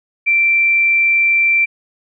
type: tone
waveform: sine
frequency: 2349 Hz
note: D7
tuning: in tune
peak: -10 dBFS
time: 0.26-1.66 s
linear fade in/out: 20 ms
effects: none